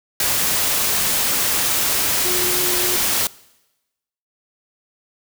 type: tone in noise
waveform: sine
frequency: 360 Hz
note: F#4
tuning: 47 cents flat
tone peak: -25 dBFS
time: 2.25-2.96 s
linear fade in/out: 2 ms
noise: white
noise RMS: -19 dBFS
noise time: 0.2-3.27 s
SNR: -9 dB
effects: noise-tail reverb RT60 1.0 s tail -22 dB re dry